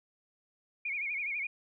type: tone with vibrato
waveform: sine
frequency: 2300 Hz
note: D7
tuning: 37 cents flat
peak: -32 dBFS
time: 0.85-1.47 s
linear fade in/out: 5 ms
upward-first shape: sine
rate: 12 Hz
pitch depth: 120 cents each way
effects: none